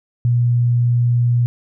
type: tone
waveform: sine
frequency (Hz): 120.5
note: B2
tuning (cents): -42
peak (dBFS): -12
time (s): 0.25-1.46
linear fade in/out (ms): 0
effects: none